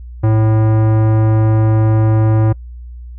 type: tone with tanh clipping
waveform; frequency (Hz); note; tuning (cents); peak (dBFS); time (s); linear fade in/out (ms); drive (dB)
sine; 109.7; A2; -5; -11; 0.23-2.53; 10; 18
effects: noise-tail reverb RT60 0.1 s tail -26 dB re dry + added 60 Hz sine -28 dBFS peak until 3.18 s